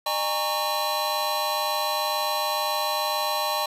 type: tone cluster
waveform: square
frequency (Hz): 606 / 817 / 919 / 1112 / 4038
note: D#5 / G#5 / A#5 / C#6 / B7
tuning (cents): -46 / -29 / -25 / +5 / +38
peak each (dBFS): -31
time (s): 0.06-3.66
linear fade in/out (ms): 5
effects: resampled to 32000 Hz + 8-bit